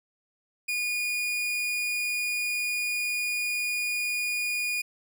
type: tone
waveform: 40% pulse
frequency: 2446 Hz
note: D#7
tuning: 30 cents flat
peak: -26 dBFS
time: 0.68-4.82 s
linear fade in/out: 10 ms
effects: none